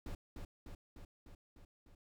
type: noise with echo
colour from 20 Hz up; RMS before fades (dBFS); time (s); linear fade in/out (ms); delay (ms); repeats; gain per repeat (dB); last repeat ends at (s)
brown; -43; 0.06-0.15; 2; 300; 6; -3; 1.95
effects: none